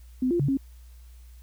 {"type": "tone with pitch steps", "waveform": "sine", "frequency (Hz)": [255.4, 346.6, 140.6, 271.8], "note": ["C4", "F4", "C#3", "C#4"], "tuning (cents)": [-42, -13, 25, -34], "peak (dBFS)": -21, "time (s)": [0.22, 0.572], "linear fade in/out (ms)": 5, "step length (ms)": 88, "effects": ["added 60 Hz sine -45 dBFS peak until 1.42 s", "white hiss -62 dBFS RMS until 1.42 s"]}